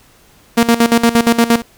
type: tone with tremolo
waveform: sawtooth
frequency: 233.1 Hz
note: A#3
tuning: in tune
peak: -3 dBFS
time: 0.57-1.62 s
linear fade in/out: 10 ms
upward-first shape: square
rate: 8.6 Hz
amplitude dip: 80%
effects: pink hiss -48 dBFS RMS until 1.77 s